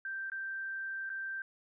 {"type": "tone with dropouts", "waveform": "sine", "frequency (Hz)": 1568, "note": "G6", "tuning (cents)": 0, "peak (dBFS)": -36, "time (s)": [0.05, 1.42], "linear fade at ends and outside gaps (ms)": 2, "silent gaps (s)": [[0.3, 0.318], [1.094, 1.1]], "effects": []}